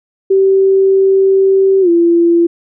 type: tone with pitch glide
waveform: sine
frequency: 386.3 to 340.2 Hz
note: G4 to F4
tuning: -25 to -45 cents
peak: -6 dBFS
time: 0.3-2.47 s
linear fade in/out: 10 ms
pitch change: -220 cents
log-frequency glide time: 1.81-1.89 s
effects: none